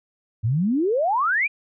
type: exponential sweep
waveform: sine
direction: up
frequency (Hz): 102.1 to 2500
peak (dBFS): -18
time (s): 0.43-1.48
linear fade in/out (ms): 20
effects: none